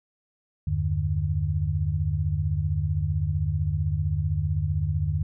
sine tone cluster, 80.3 / 95.9 / 148.5 Hz, E2 / G2 / D3, -45 / -37 / +20 cents, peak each -27 dBFS, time 0.67-5.23 s, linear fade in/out 5 ms, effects none

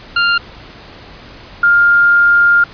sawtooth / sine tone pair in turn, 1396.9 / 1404.7 Hz, F6 / F6, 0 / +10 cents, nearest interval unison, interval 10 cents, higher second, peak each -6 dBFS, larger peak neither, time 0.16-0.38 / 1.63-2.64 s, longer second, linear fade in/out 5 ms, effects pink hiss -36 dBFS RMS until 2.73 s + resampled to 11025 Hz

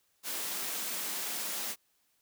white high-pass noise, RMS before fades -36 dBFS, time 0.23-1.76 s, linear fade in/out 50 ms, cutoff 180 Hz, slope 48 dB/octave, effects white hiss -73 dBFS RMS until 2.21 s

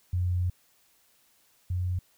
sine tone pair in turn, 89.6 / 90.38 Hz, F2 / F#2, +45 / -40 cents, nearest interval unison, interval 15 cents, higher second, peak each -24 / -26 dBFS, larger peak first, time 0.13-0.5 / 1.7-1.99 s, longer first, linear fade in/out 5 ms, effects white hiss -65 dBFS RMS until 2.17 s

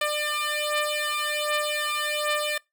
10% pulse beating tone pair, 597 / 598.3 Hz, D5 / D5, +28 / +32 cents, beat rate 1.3 Hz, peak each -20 / -19 dBFS, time 0.01-2.58 s, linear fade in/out 5 ms, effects noise-tail reverb RT60 0.2 s tail -24 dB re dry

